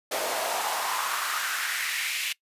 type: noise with high-pass filter sweep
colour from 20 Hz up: pink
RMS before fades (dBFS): -29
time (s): 0.11-2.33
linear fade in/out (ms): 10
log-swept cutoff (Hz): 540 to 2600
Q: 2.8
effects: noise-tail reverb RT60 0.1 s tail -22 dB re dry + resampled to 32000 Hz